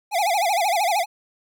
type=tone with vibrato; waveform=square; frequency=755 Hz; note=F#5; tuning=35 cents sharp; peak=-19 dBFS; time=0.11-1.06 s; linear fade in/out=50 ms; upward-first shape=sine; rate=13 Hz; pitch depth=210 cents each way; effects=none